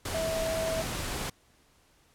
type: tone in noise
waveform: sine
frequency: 649 Hz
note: E5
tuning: 27 cents flat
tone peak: -29 dBFS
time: 0.14-0.82 s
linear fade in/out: 5 ms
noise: pink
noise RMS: -34 dBFS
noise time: 0.05-1.3 s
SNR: +2 dB
effects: pink hiss -64 dBFS RMS until 2.14 s + low-pass 12000 Hz 12 dB/octave